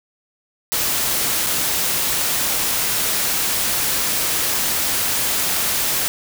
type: noise with dropouts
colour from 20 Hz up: white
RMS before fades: -20 dBFS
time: 0.72-6.08 s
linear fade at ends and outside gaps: 0 ms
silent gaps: 1.464-1.468 s
effects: none